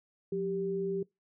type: tone pair together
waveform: sine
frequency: 178.39 / 392 Hz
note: F3 / G4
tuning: +37 / 0 cents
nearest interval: octave + major second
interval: 1363 cents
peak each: -36 / -31 dBFS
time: 0.32-1.03 s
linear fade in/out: 5 ms
effects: noise-tail reverb RT60 0.2 s tail -24 dB re dry